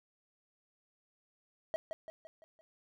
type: tone with echo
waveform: triangle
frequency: 640 Hz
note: D#5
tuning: 49 cents sharp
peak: -29 dBFS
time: 1.74-1.76 s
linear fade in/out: 0 ms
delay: 170 ms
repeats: 5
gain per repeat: -6 dB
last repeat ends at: 2.61 s
effects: none